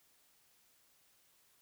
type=silence; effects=white hiss -70 dBFS RMS until 1.61 s